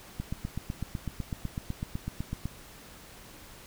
click train, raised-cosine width 5 ms, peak -20 dBFS, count 19, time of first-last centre 0.2-2.456 s, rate 7.98 Hz, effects pink hiss -50 dBFS RMS until 3.66 s

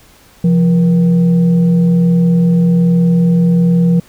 sine tone with frequency modulation, 172.6 Hz, F3, 20 cents flat, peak -7 dBFS, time 0.44-4 s, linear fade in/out 5 ms, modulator 304 Hz, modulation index 0.36, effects pink hiss -45 dBFS RMS until 4.08 s

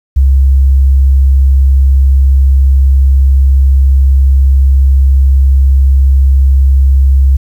sine tone, 67.2 Hz, C2, 47 cents sharp, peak -3 dBFS, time 0.16-7.37 s, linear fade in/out 10 ms, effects 7-bit

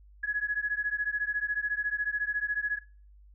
sine beating tone pair, 1675 / 1689 Hz, G#6 / G#6, +14 / +29 cents, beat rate 14 Hz, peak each -31 dBFS, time 0.23-2.79 s, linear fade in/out 10 ms, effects noise-tail reverb RT60 0.4 s tail -21 dB re dry + added 50 Hz sine -52 dBFS peak until 3.34 s

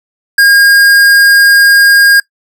sine tone with hard clipping, 1622 Hz, G#6, 41 cents flat, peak -4 dBFS, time 0.38-2.2 s, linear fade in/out 5 ms, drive 16 dB, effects noise-tail reverb RT60 0.1 s tail -21 dB re dry

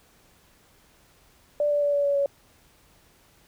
sine tone with pitch steps, 588 / 582.6 / 577.2 / 571.9 / 566.7 / 561.4 Hz, D5 / D5 / D5 / D5 / C#5 / C#5, +2 / -14 / -30 / -46 / +38 / +22 cents, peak -20 dBFS, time 1.6-2.26 s, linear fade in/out 2 ms, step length 110 ms, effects pink hiss -59 dBFS RMS until 3.47 s

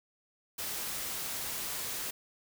white noise, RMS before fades -37 dBFS, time 0.58-2.11 s, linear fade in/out 10 ms, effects none

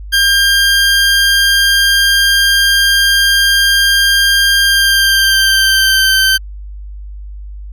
20% pulse tone with pitch glide, 1600 to 1550 Hz, G6 to G6, +35 to -20 cents, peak -3 dBFS, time 0.12-6.38 s, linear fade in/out 20 ms, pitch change -55 cents, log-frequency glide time 4.61-6.15 s, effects added 50 Hz sine -25 dBFS peak until 7.72 s

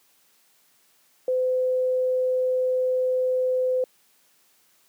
sine tone, 510 Hz, C5, 44 cents flat, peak -20 dBFS, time 1.28-3.84 s, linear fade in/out 2 ms, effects white hiss -62 dBFS RMS until 4.88 s + high-pass 150 Hz 12 dB/octave

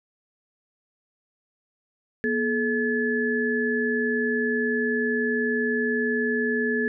sine tone cluster, 239.8 / 429.6 / 1718 Hz, A#3 / A4 / A6, +49 / -41 / -42 cents, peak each -26 dBFS, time 2.24-6.88 s, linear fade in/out 0 ms, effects none

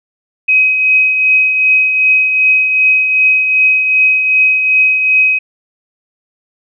sine tone with tremolo, 2530 Hz, D#7, 28 cents sharp, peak -5 dBFS, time 0.48-5.39 s, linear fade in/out 10 ms, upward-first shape triangle, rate 2.6 Hz, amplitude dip 50%, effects none

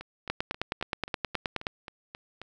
two click trains, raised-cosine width 0.3 ms, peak -12 / -24 dBFS, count 14 / 10, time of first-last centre 0.3-1.668 / 0.01-2.416 s, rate 9.5 / 3.74 Hz, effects none

